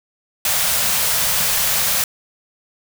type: band-stop noise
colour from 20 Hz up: white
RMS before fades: -18 dBFS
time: 0.45-2.04 s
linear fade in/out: 2 ms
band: 220 to 470 Hz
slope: 48 dB/octave
effects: none